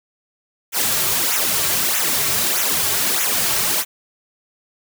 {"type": "noise with flanger", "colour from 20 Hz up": "white", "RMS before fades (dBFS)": -19, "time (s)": [0.72, 3.85], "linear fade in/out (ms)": 50, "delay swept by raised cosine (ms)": [0.21, 4.11], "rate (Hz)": 1.6, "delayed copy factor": -0.75, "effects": []}